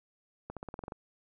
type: accelerating click train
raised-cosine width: 1 ms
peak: -26 dBFS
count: 9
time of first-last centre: 0.5-0.922 s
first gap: 67 ms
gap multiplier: 0.93
effects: none